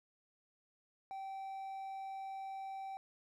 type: tone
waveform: triangle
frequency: 775 Hz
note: G5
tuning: 20 cents flat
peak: -40 dBFS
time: 1.11-2.97 s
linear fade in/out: 0 ms
effects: none